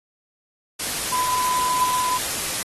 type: tone in noise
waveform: sine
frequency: 1004 Hz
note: B5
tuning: 28 cents sharp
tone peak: -20 dBFS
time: 1.12-2.18 s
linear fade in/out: 10 ms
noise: white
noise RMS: -26 dBFS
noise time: 0.79-2.63 s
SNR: +3 dB
effects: AAC 32 kbps